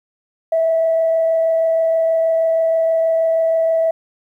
sine tone with frequency modulation, 653 Hz, E5, 17 cents flat, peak -12 dBFS, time 0.52-3.91 s, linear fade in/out 5 ms, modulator 26.3 Hz, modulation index 0.22, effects tanh soft clip ceiling -8 dBFS + 9-bit

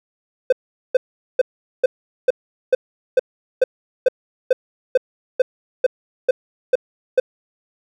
triangle tone bursts, 511 Hz, C5, 41 cents flat, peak -7 dBFS, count 16, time 0.5-7.2 s, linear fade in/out 5 ms, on 25 ms, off 420 ms, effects none

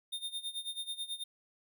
square tone with tremolo, 3642 Hz, A#7, 41 cents flat, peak -35 dBFS, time 0.12-1.24 s, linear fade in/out 10 ms, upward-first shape sine, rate 9.2 Hz, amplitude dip 85%, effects none

